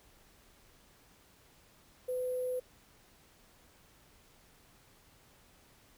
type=tone with sample-and-hold; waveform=sine; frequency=504 Hz; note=B4; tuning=35 cents sharp; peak=-32 dBFS; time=2.08-2.6 s; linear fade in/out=10 ms; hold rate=11025 Hz; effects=pink hiss -63 dBFS RMS until 5.97 s